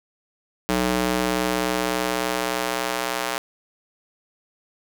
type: tone with high-pass filter sweep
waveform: square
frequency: 61.74 Hz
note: B1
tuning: in tune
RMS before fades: -24 dBFS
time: 0.69-3.38 s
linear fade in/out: 0 ms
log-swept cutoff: 220 to 700 Hz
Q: 0.75
effects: none